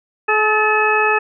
harmonic tone with a mistuned harmonic, 427.8 Hz, A4, 49 cents flat, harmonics 1 / 2 / 3 / 4 / 6, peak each -19 / -19 / -19 / -19 / -19 dBFS, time 0.28-1.19 s, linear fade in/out 10 ms, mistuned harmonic 4, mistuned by +28 cents, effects none

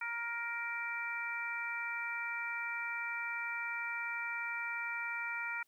harmonic tone, 468.6 Hz, A#4, 9 cents sharp, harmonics 2 / 3 / 4 / 5, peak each -45 / -40 / -43 / -40 dBFS, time 0.01-5.63 s, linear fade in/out 5 ms, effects white hiss -75 dBFS RMS until 5.67 s

